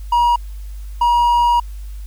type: tone bursts at uneven times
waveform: triangle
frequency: 955 Hz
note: A#5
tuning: 42 cents sharp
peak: -9 dBFS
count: 2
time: 0.12-0.36 / 1.01-1.6 s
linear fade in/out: 5 ms
effects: added 50 Hz sine -27 dBFS peak until 2.06 s + white hiss -50 dBFS RMS until 2.06 s